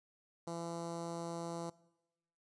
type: tone with notch filter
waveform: 10% pulse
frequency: 168.6 Hz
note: E3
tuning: 39 cents sharp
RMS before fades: -42 dBFS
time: 0.47-1.7 s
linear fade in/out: 5 ms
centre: 2500 Hz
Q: 0.67
effects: noise-tail reverb RT60 0.9 s tail -21 dB re dry + resampled to 22050 Hz